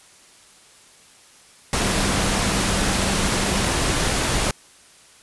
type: tone in noise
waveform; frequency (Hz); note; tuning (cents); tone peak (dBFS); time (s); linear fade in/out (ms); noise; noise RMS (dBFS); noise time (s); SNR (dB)
sine; 196; G3; 0; -28; 1.8-3.65; 2; pink; -21; 1.73-4.51; -10
effects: white hiss -50 dBFS RMS until 5.22 s + resampled to 24000 Hz